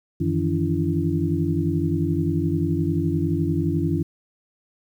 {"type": "tone cluster", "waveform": "sine", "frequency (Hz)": [91.2, 153.7, 165.2, 287.3, 335.5], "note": ["F#2", "D#3", "E3", "D4", "E4"], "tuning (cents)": [-24, -21, 4, -38, 31], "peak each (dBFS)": -26, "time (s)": [0.2, 4.03], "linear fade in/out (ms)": 10, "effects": ["9-bit"]}